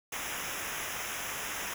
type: noise with comb filter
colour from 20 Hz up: pink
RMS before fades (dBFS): -37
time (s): 0.12-1.74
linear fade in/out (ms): 5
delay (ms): 0.23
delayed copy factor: -0.85
effects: none